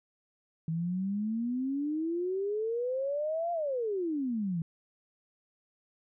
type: exponential two-way sweep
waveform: sine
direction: up then down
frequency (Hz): 158.9 to 700 to 158.9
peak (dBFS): -29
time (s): 0.68-4.62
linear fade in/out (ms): 2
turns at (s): 3.52
effects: none